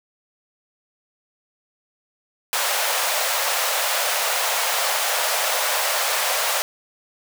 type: high-pass noise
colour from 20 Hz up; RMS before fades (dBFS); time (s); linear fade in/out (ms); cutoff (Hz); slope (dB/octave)
pink; -22; 2.53-6.62; 0; 530; 48
effects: none